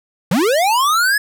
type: linear sweep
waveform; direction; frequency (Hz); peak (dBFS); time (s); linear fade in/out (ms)
square; up; 149.4 to 1722; -13; 0.31-1.18; 5
effects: none